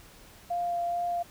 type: tone with vibrato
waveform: sine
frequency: 696 Hz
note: F5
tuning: 6 cents flat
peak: -27 dBFS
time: 0.5-1.23 s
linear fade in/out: 10 ms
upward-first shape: sine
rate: 2.3 Hz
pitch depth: 10 cents each way
effects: pink hiss -53 dBFS RMS until 1.3 s